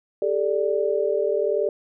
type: chord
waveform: sine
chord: G suspended second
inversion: none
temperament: equal with one note detuned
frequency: 399.3 / 440 / 587.3 Hz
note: G4 / A4 / D5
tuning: +32 / 0 / 0 cents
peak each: -24 dBFS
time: 0.22-1.69 s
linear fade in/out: 2 ms
effects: none